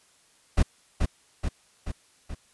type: noise with echo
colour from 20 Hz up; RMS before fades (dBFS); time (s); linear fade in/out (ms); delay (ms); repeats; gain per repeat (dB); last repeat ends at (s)
brown; -19; 0.57-0.63; 10; 430; 4; -4; 2.35
effects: white hiss -61 dBFS RMS until 2.53 s + resampled to 24000 Hz